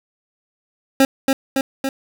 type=tone with echo; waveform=25% pulse; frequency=269.5 Hz; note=C#4; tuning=49 cents flat; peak=-6 dBFS; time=1-1.05 s; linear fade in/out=2 ms; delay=280 ms; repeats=3; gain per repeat=-3 dB; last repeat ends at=1.89 s; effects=none